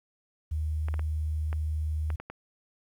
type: tone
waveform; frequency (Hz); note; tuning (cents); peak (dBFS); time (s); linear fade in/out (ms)
sine; 77.3; D#2; -11; -27; 0.51-2.16; 10
type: clicks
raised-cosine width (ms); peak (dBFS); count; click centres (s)
0.5; -24; 7; 0.885 / 0.941 / 0.994 / 1.529 / 2.103 / 2.2 / 2.3
effects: 10-bit